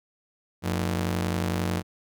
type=ring-modulated tone; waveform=sawtooth; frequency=134.9 Hz; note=C#3; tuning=47 cents flat; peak=-18 dBFS; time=0.62-1.83 s; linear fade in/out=50 ms; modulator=41.9 Hz; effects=none